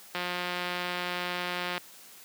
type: click train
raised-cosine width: 0.3 ms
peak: -16 dBFS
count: 291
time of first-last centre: 0.15-1.779 s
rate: 178 Hz
effects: white hiss -51 dBFS RMS until 2.24 s + high-pass 150 Hz 12 dB/octave